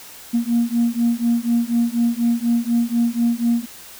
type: beating tone pair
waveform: sine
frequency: 233.1 / 237.2 Hz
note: A#3 / A#3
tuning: 0 / +30 cents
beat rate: 4.1 Hz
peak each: -18 dBFS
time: 0.33-3.66 s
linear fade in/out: 20 ms
effects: tanh soft clip ceiling -10 dBFS + white hiss -40 dBFS RMS until 3.99 s